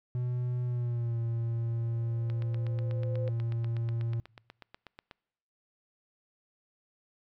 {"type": "tone with pitch glide", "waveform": "triangle", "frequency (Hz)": [123.47, 115.87], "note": ["B2", "A#2"], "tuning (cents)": [0, -10], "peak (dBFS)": -27, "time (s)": [0.15, 4.2], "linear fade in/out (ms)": 0, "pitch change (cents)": -110, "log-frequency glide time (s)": [0.64, 1.18]}
{"type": "tone with exponential growth", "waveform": "sine", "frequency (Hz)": 514, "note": "C5", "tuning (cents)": -31, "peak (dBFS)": -34, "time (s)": [1.49, 3.29], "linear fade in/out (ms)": 2, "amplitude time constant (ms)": 390}
{"type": "click train", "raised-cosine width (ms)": 0.3, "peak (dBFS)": -30, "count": 24, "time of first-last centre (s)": [2.3, 5.112], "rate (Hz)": 8.18}
{"effects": ["noise-tail reverb RT60 1.0 s tail -26 dB re dry"]}